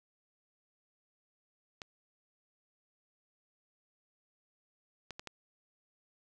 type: clicks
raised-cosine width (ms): 0.2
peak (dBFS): -25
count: 4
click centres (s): 1.818 / 5.107 / 5.195 / 5.273
effects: none